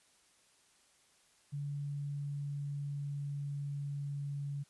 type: tone with pitch glide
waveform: sine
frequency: 143.4 to 142.08 Hz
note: D3 to C#3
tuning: -41 to +43 cents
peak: -36 dBFS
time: 1.52-4.64 s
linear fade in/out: 20 ms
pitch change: -16 cents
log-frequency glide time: 1.73-4.52 s
effects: white hiss -68 dBFS RMS until 4.69 s + resampled to 24000 Hz